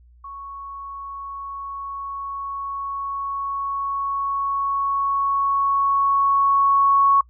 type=tone with level ramp; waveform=sine; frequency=1108.7 Hz; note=C#6; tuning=in tune; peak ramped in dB=-33 to -12 dBFS; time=0.24-7.21 s; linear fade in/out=5 ms; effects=noise-tail reverb RT60 0.1 s tail -26 dB re dry + added 60 Hz sine -48 dBFS peak until 7.29 s